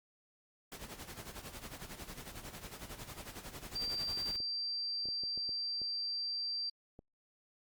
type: noise with tremolo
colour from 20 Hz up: pink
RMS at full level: -45 dBFS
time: 0.72-4.36 s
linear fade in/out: 0 ms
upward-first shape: sine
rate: 11 Hz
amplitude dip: 70%
type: tone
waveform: sine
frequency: 4699 Hz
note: D8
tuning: in tune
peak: -35 dBFS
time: 3.75-6.7 s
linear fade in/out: 10 ms
type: clicks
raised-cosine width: 2 ms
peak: -38 dBFS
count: 11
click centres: 3.878 / 3.942 / 4.175 / 4.403 / 5.056 / 5.087 / 5.236 / 5.376 / 5.492 / 5.817 / 6.991 s
effects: Opus 48 kbps